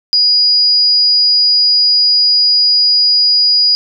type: tone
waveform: sine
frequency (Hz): 4900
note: D#8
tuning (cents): -27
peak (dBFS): -7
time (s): 0.13-3.75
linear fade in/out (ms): 0
effects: none